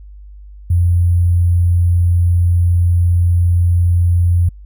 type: tone with sample-and-hold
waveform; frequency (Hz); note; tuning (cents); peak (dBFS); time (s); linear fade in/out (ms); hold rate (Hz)
sine; 87.31; F2; 0; -9; 0.7-4.49; 5; 11025
effects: added 50 Hz sine -33 dBFS peak until 4.65 s